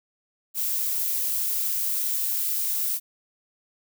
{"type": "noise", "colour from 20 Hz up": "violet", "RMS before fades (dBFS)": -26, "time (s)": [0.54, 3], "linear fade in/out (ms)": 50, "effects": []}